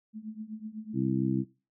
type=tone with tremolo; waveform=sine; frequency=216.9 Hz; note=A3; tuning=25 cents flat; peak=-33 dBFS; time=0.13-1 s; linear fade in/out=50 ms; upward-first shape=triangle; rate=8 Hz; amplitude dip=95%
type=harmonic tone; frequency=65.41 Hz; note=C2; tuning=in tune; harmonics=2 / 3 / 4 / 5; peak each=-31 / -31 / -31 / -31 dBFS; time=0.93-1.45 s; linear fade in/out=50 ms
effects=noise-tail reverb RT60 0.3 s tail -19 dB re dry